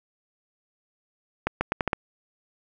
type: accelerating click train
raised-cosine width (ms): 0.5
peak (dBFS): -8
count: 6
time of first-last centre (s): 1.47-1.932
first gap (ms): 140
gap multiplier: 0.79
effects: none